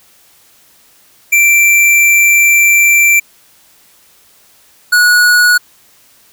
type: tone pair in turn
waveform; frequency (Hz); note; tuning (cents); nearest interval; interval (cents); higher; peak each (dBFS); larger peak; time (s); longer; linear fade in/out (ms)
square; 2349 / 1460.2; D7 / F#6; 0 / -23; minor sixth; 823; first; -6; neither; 1.32-3.2 / 4.92-5.58; first; 10
effects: white hiss -47 dBFS RMS until 6.32 s